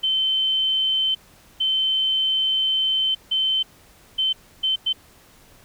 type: tone bursts at uneven times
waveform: sine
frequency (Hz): 3081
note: G7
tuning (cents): -31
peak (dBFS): -18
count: 6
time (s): 0.03-1.15 / 1.6-3.15 / 3.31-3.63 / 4.18-4.33 / 4.63-4.76 / 4.86-4.93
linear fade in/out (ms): 10
effects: pink hiss -52 dBFS RMS until 5.64 s